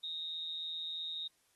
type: tone with amplitude modulation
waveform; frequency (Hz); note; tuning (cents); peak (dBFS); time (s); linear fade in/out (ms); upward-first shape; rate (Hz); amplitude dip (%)
sine; 3729; A#7; 0; -35; 0.03-1.28; 10; sine; 163; 60
effects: white hiss -73 dBFS RMS until 1.55 s + AAC 32 kbps